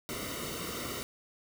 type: noise with comb filter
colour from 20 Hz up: pink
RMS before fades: -38 dBFS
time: 0.09-1.03 s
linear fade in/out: 0 ms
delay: 1.2 ms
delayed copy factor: -0.8
effects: none